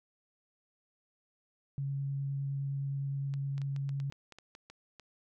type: tone with vibrato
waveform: sine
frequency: 138.59 Hz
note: C#3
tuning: in tune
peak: -32 dBFS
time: 1.78-4.1 s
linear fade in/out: 0 ms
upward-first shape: triangle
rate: 9.7 Hz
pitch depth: 9 cents each way
type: clicks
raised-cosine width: 0.2 ms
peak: -33 dBFS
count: 12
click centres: 3.339 / 3.58 / 3.617 / 3.763 / 3.892 / 4.001 / 4.124 / 4.323 / 4.386 / 4.551 / 4.7 / 4.997 s
effects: none